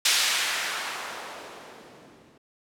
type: noise with low-pass filter sweep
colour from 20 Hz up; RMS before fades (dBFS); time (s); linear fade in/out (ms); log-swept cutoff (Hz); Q
violet; -30; 0.05-2.38; 5; 3600 to 200; 0.8
effects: none